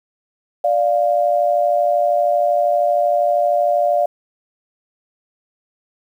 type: tone pair together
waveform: sine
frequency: 587.3 / 700.1 Hz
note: D5 / F5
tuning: 0 / +4 cents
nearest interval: minor third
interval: 304 cents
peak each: -16 dBFS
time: 0.64-4.06 s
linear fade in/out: 5 ms
effects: 8-bit